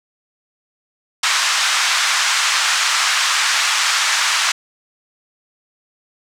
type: band-pass noise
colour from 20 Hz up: pink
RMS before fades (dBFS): -17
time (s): 1.23-4.52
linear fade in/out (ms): 5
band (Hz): 1100 to 7700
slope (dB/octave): 24
effects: none